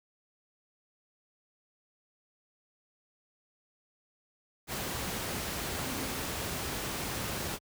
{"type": "tone in noise", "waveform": "sine", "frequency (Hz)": 261.6, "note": "C4", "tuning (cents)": 0, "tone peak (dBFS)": -43, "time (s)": [5.7, 6.22], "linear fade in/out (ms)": 50, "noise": "pink", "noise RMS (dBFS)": -35, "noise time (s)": [4.67, 7.59], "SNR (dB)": -11, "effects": ["high-pass 60 Hz 12 dB/octave"]}